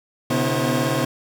25% pulse tone cluster, 125.4 / 143 / 248.2 / 325 / 536 Hz, B2 / D3 / B3 / E4 / C5, +27 / -46 / +9 / -24 / +42 cents, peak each -22 dBFS, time 0.3-1.05 s, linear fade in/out 5 ms, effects none

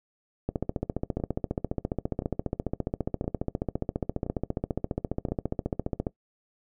two click trains, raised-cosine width 2 ms, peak -14 / -20 dBFS, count 83 / 5, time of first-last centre 0.49-6.068 / 1.2-5.286 s, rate 14.7 / 0.979 Hz, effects noise-tail reverb RT60 0.1 s tail -19 dB re dry

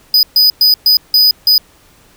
square tone bursts at uneven times, 4978 Hz, D#8, in tune, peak -6 dBFS, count 6, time 0.14-0.23 / 0.36-0.5 / 0.61-0.74 / 0.86-0.97 / 1.14-1.31 / 1.47-1.58 s, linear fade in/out 2 ms, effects pink hiss -47 dBFS RMS until 2.16 s

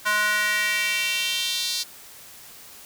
square tone with high-pass filter sweep, 210 Hz, G#3, 19 cents sharp, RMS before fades -24 dBFS, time 0.05-1.84 s, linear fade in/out 20 ms, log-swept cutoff 1300 to 4400 Hz, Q 2.9, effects white hiss -45 dBFS RMS until 2.85 s

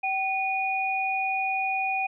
sine tone pair together, 768 / 2456 Hz, G5 / D#7, -36 / -23 cents, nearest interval octave + minor sixth, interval 2013 cents, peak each -27 dBFS, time 0.03-2.07 s, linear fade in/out 10 ms, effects none

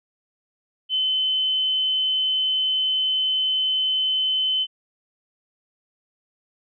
sine tone, 3050 Hz, G7, 48 cents flat, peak -19 dBFS, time 0.89-4.67 s, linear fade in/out 50 ms, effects none

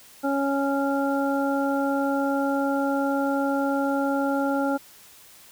harmonic tone, 277.2 Hz, C#4, in tune, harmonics 1 / 2 / 3 / 5, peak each -24 / -27 / -29 / -31 dBFS, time 0.23-4.78 s, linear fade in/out 20 ms, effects white hiss -50 dBFS RMS until 5.51 s

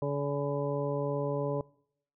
harmonic tone with a mistuned harmonic, 142.9 Hz, D3, 47 cents flat, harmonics 1 / 2 / 3 / 4 / 6 / 7, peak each -33 / -38 / -34 / -34 / -45 / -42 dBFS, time 0.02-1.61 s, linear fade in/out 2 ms, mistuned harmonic 6, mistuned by -27 cents, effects noise-tail reverb RT60 0.7 s tail -24 dB re dry

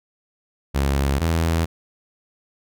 sawtooth tone pair in turn, 69.1 / 82.34 Hz, C#2 / E2, -5 / -1 cents, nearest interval minor third, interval 304 cents, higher second, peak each -14 dBFS, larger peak neither, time 0.74-1.2 / 1.2-1.66 s, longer neither, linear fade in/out 20 ms, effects none

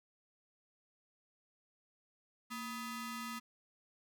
sawtooth ring-modulated tone, 746 Hz, F#5, 14 cents sharp, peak -34 dBFS, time 2.5-3.4 s, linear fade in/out 20 ms, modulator 515 Hz, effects none

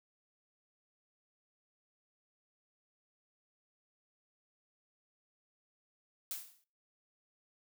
blue noise with exponential decay, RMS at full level -37 dBFS, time 6.31-6.64 s, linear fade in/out 1 ms, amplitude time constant 70 ms, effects noise-tail reverb RT60 0.4 s tail -22 dB re dry

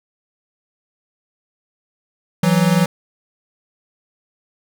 square tone pair together, 165.3 / 185.54 Hz, E3 / F#3, +5 / +5 cents, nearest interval major second, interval 200 cents, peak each -16 dBFS, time 2.43-2.86 s, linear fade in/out 5 ms, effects none

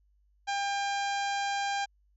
harmonic tone, 800 Hz, G5, 35 cents sharp, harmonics 1 / 2 / 3 / 4 / 5 / 6 / 7 / 8 / 9, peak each -30 / -36 / -40 / -42 / -44 / -46 / -47 / -48 / -49 dBFS, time 0.47-1.86 s, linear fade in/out 20 ms, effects added 50 Hz sine -64 dBFS peak until 2.16 s

